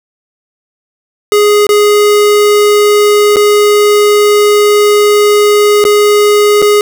square tone with dropouts, 415.3 Hz, G#4, in tune, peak -5 dBFS, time 1.32-6.81 s, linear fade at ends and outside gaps 1 ms, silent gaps 1.668-1.691 / 3.36-3.367 / 5.841-5.851 / 6.619-6.624 s, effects none

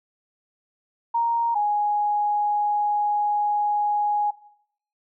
sine tone pair in turn, 932.3 / 830.6 Hz, A#5 / G#5, 0 / 0 cents, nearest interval major second, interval 200 cents, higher first, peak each -19 dBFS, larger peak neither, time 1.14-1.55 / 1.55-4.31 s, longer second, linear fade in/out 10 ms, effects noise-tail reverb RT60 0.7 s tail -19 dB re dry

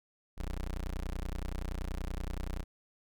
25% pulse tone, 30.54 Hz, B0, 18 cents flat, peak -31 dBFS, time 0.37-2.64 s, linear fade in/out 20 ms, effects none

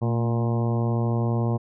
harmonic tone with a mistuned harmonic, 117.6 Hz, A#2, 16 cents sharp, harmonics 1 / 2 / 3 / 4 / 5 / 6 / 7 / 8 / 9, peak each -22 / -28 / -32 / -34 / -36 / -38 / -39 / -40 / -41 dBFS, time 0.01-1.58 s, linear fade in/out 20 ms, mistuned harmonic 2, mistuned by -46 cents, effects none

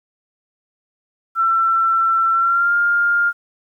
sine tone with pitch glide, 1344 to 1405.9 Hz, E6 to F6, +33 to +11 cents, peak -13 dBFS, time 1.35-3.33 s, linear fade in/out 50 ms, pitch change +78 cents, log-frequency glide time 2.33-2.74 s, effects 9-bit

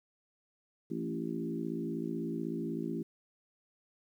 harmonic tone with a mistuned harmonic, 56.1 Hz, A1, 34 cents sharp, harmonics 3 / 4 / 5 / 6 / 7, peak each -40 / -39 / -40 / -39 / -43 dBFS, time 0.9-3.03 s, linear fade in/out 10 ms, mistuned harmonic 5, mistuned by -16 cents, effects 11-bit

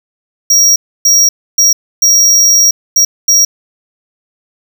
square tone bursts at uneven times, 5660 Hz, F8, 22 cents sharp, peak -5 dBFS, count 6, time 0.5-0.76 / 1.05-1.29 / 1.58-1.73 / 2.02-2.71 / 2.96-3.05 / 3.28-3.45 s, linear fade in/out 5 ms, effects none

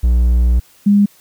triangle / sine tone pair in turn, 60 / 203.2 Hz, B1 / G#3, -49 / -38 cents, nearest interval octave + major sixth, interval 2111 cents, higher second, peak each -7 dBFS, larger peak neither, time 0.03-0.6 / 0.86-1.06 s, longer first, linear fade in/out 10 ms, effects white hiss -49 dBFS RMS until 1.2 s

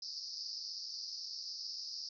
pink band-pass noise, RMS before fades -44 dBFS, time 0.02-2.09 s, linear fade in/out 5 ms, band 4600 to 5400 Hz, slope 96 dB/octave, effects none

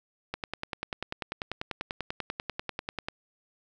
click train, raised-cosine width 0.3 ms, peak -16 dBFS, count 29, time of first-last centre 0.34-3.085 s, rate 10.2 Hz, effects none

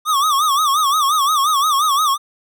square tone with vibrato, 1174.7 Hz, D6, in tune, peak -14 dBFS, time 0.05-2.18 s, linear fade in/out 50 ms, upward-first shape sine, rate 5.7 Hz, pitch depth 140 cents each way, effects none

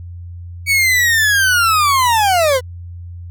40% pulse linear sweep, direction down, 2262 to 484.7 Hz, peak -10 dBFS, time 0.66-2.61 s, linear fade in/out 50 ms, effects added 87 Hz sine -28 dBFS peak until 3.3 s

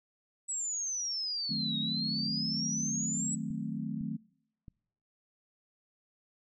sine exponential two-way sweep, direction down then up, 7902 to 3743 to 7902 Hz, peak -32 dBFS, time 0.48-3.36 s, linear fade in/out 20 ms, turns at 1.78 s
sine chord, D# diminished seventh, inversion none, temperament equal with one note detuned, 156.83 / 185 / 220 / 261.6 Hz, D#3 / F#3 / A3 / C4, +14 / 0 / 0 / 0 cents, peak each -39 / -40 / -37 / -41 dBFS, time 1.49-4.17 s, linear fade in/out 10 ms
clicks, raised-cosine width 5 ms, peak -36 dBFS, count 3, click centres 3.505 / 4.012 / 4.682 s
effects noise-tail reverb RT60 0.8 s tail -26 dB re dry

